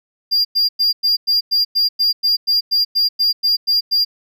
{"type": "tone bursts", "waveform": "triangle", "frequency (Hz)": 4797, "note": "D8", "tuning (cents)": 36, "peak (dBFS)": -11, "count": 16, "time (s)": [0.31, 4.05], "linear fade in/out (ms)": 20, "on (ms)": 140, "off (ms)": 100, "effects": []}